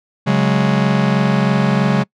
45% pulse chord, C# suspended fourth, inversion none, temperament just, 138.59 / 184.79 / 207.9 Hz, C#3 / F#3 / G#3, 0 / -2 / +2 cents, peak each -17 dBFS, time 0.26-2.04 s, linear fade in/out 20 ms, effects noise-tail reverb RT60 0.1 s tail -26 dB re dry + low-pass 4000 Hz 12 dB/octave

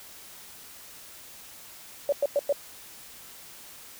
sine tone bursts, 570 Hz, C#5, 48 cents sharp, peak -20 dBFS, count 4, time 2.09-2.526 s, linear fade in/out 2 ms, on 34 ms, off 100 ms, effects white hiss -47 dBFS RMS until 3.99 s

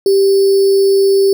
sine tone with sample-and-hold, 392 Hz, G4, in tune, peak -7 dBFS, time 0.06-1.33 s, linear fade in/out 2 ms, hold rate 4900 Hz, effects none

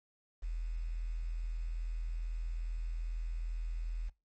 sine tone with quantisation, 41.2 Hz, E1, in tune, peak -34 dBFS, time 0.42-4.1 s, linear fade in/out 20 ms, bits 10, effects noise-tail reverb RT60 0.2 s tail -19 dB re dry + MP3 32 kbps

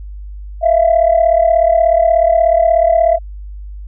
sine tone pair together, 648.4 / 685 Hz, E5 / F5, -29 / -34 cents, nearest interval minor second, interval 95 cents, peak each -10 dBFS, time 0.61-3.19 s, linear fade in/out 50 ms, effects tanh soft clip ceiling -2 dBFS + added 50 Hz sine -26 dBFS peak until 3.87 s

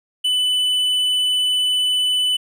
triangle tone with tanh clipping, 2995 Hz, F#7, 20 cents sharp, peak -17 dBFS, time 0.24-2.37 s, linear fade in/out 10 ms, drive 10 dB, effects none

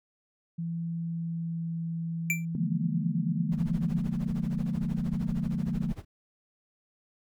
sine tone with pitch glide, 167.4 to 165.76 Hz, E3 to E3, +27 to +10 cents, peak -30 dBFS, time 0.58-3.98 s, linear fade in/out 10 ms, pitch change -17 cents, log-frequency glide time 0.84-1.78 s
square tone with exponential decay, 2349 Hz, D7, in tune, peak -22 dBFS, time 2.3-2.45 s, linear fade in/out 1 ms, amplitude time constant 32 ms
sine chord, Bb dominant seventh, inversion first, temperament just, 145.68 / 174.81 / 209.8 / 233.1 Hz, D3 / F3 / Ab3 / Bb3, -14 / +2 / +18 / 0 cents, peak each -34 / -31 / -34 / -35 dBFS, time 2.55-5.92 s, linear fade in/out 2 ms
brown noise with tremolo, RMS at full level -37 dBFS, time 3.51-6.05 s, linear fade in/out 20 ms, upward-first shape sine, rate 13 Hz, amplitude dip 90%
effects none

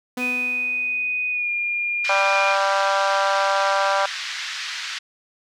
sawtooth tone with exponential decay, 249.5 Hz, B3, 18 cents sharp, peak -21 dBFS, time 0.17-1.37 s, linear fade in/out 5 ms, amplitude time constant 260 ms
sine tone with pitch glide, 2489 to 2413 Hz, D#7 to D7, 0 to +46 cents, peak -21 dBFS, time 0.18-2.56 s, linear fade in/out 50 ms, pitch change -54 cents, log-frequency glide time 1.31-1.5 s
pink band-pass noise, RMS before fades -30 dBFS, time 2.04-4.99 s, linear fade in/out 10 ms, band 1500 to 5600 Hz, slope 24 dB/octave
harmonic tone, 196 Hz, G3, in tune, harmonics 3 / 4 / 5 / 6 / 7 / 8, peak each -23 / -24 / -25 / -26 / -26 / -27 dBFS, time 2.09-4.06 s, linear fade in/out 5 ms
effects none

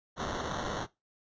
violet noise with sample-and-hold, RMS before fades -35 dBFS, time 0.16-0.87 s, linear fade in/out 50 ms, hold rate 2450 Hz, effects noise-tail reverb RT60 0.2 s tail -18 dB re dry + resampled to 16000 Hz

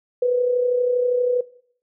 sine tone with amplitude modulation, 493.9 Hz, B4, in tune, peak -14 dBFS, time 0.22-1.41 s, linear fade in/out 5 ms, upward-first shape sine, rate 32.5 Hz, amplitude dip 45%, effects noise-tail reverb RT60 0.6 s tail -20 dB re dry

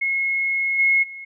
sine tone with level steps, 2169 Hz, C#7, 38 cents flat, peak -19 / -14 / -33 dBFS, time 0.01-1.25 s, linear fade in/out 10 ms, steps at 0.78 / 1.02 s, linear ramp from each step 20 ms, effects none

